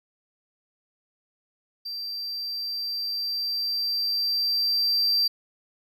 triangle tone with level ramp, 4699 Hz, D8, in tune, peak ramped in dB -30 to -18 dBFS, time 1.85-5.28 s, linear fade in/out 10 ms, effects none

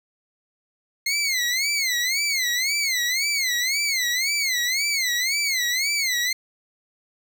20% pulse tone with vibrato, 2110 Hz, C7, 14 cents sharp, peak -16 dBFS, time 1.06-6.33 s, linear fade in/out 5 ms, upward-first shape sine, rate 1.9 Hz, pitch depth 170 cents each way, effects none

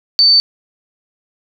sine tone, 4550 Hz, C#8, 44 cents sharp, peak -6 dBFS, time 0.19-0.4 s, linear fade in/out 0 ms, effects none

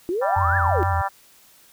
sine exponential two-way sweep, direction up then down, 329.6 to 1775 to 329.6 Hz, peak -21 dBFS, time 0.09-0.83 s, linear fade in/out 0 ms, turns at 0.57 s
harmonic tone, 196 Hz, G3, in tune, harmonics 3 / 4 / 5 / 6 / 7 / 8 / 9, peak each -34 / -25 / -27 / -31 / -30 / -38 / -34 dBFS, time 0.21-1.09 s, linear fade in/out 20 ms
sine tone with vibrato, 87.31 Hz, F2, in tune, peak -21 dBFS, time 0.36-1.02 s, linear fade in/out 10 ms, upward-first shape square, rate 6.2 Hz, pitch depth 68 cents each way
effects white hiss -53 dBFS RMS until 1.72 s

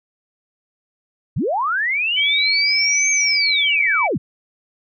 sine linear two-way sweep, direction up then down, 80.4 to 6450 to 80.4 Hz, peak -17 dBFS, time 1.36-4.18 s, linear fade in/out 10 ms, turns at 3.11 s
sine tone, 2295 Hz, D7, 40 cents flat, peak -17 dBFS, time 2.16-4.08 s, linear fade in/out 20 ms
effects none

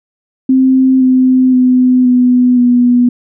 sine tone with pitch steps, 261.6 / 257.3 / 253 / 248.8 / 244.6 Hz, C4 / C4 / B3 / B3 / B3, 0 / -29 / +42 / +13 / -16 cents, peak -5 dBFS, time 0.49-3.09 s, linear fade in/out 5 ms, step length 520 ms, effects none

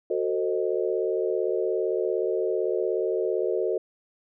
sine chord, F# diminished seventh, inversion none, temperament equal with one note detuned, 370 / 447.4 / 523.3 / 622.3 Hz, F#4 / A4 / C5 / Eb5, 0 / +29 / 0 / 0 cents, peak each -27 / -27 / -31 / -32 dBFS, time 0.1-3.78 s, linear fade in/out 5 ms, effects none

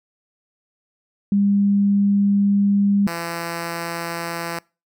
sine / 5% pulse tone pair in turn, 200.9 / 168.94 Hz, G3 / E3, +43 / +43 cents, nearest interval minor third, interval 300 cents, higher first, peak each -14 dBFS, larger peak neither, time 1.32-3.07 / 3.07-4.59 s, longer first, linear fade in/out 2 ms, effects noise-tail reverb RT60 0.3 s tail -25 dB re dry

